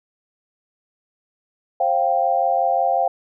sine chord, C suspended fourth, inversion none, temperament equal with one note detuned, 532.1 / 698.5 / 784 Hz, C5 / F5 / G5, +29 / 0 / 0 cents, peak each -23 / -19 / -20 dBFS, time 1.8-3.08 s, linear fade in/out 5 ms, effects none

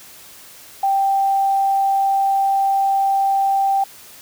sine tone, 784 Hz, G5, in tune, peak -14 dBFS, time 0.83-3.84 s, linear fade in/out 5 ms, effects white hiss -42 dBFS RMS until 4.21 s

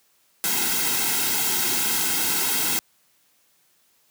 white noise with comb filter, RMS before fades -23 dBFS, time 0.44-2.79 s, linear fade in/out 0 ms, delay 1.7 ms, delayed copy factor -0.85, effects white hiss -63 dBFS RMS until 4.1 s + high-pass 100 Hz 12 dB/octave

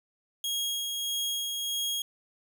sawtooth tone with tremolo, 3280 Hz, G#7, 22 cents flat, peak -25 dBFS, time 0.44-2.02 s, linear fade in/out 2 ms, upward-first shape sine, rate 1.6 Hz, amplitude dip 30%, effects none

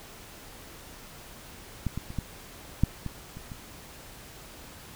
clicks, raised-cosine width 5 ms, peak -15 / -19 / -27 / -17 / -8 / -20 / -28 / -26 dBFS, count 8, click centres 1.867 / 1.976 / 2.104 / 2.187 / 2.836 / 3.063 / 3.37 / 3.518 s, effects pink hiss -47 dBFS RMS until 4.95 s

